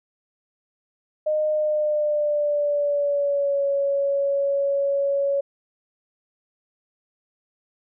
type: tone with pitch glide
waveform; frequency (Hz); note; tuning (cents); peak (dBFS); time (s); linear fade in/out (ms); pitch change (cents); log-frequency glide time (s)
sine; 613 to 558.9; D#5 to C#5; -26 to +14; -19; 1.26-5.41; 10; -160; 1.49-3.65
effects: none